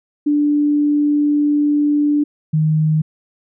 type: tone pair in turn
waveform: sine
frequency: 293.7 / 155.58 Hz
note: D4 / D#3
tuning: 0 / 0 cents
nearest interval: major seventh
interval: 1100 cents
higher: first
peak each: -12 dBFS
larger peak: neither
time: 0.26-2.24 / 2.53-3.02 s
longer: first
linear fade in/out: 10 ms
effects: none